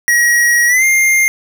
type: tone with pitch glide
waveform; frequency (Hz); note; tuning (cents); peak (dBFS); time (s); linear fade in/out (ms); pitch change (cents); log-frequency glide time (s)
square; 1903 to 2112; A#6 to C7; +35 to +16; -9; 0.08-1.28; 0; +181; 0.67-0.84
effects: 7-bit